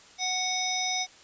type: harmonic tone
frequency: 740 Hz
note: F#5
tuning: in tune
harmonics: 1 / 3 / 5 / 7 / 8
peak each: -33 / -33 / -33 / -33 / -33 dBFS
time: 0.18-1.07 s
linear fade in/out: 50 ms
effects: white hiss -53 dBFS RMS until 1.23 s + resampled to 16000 Hz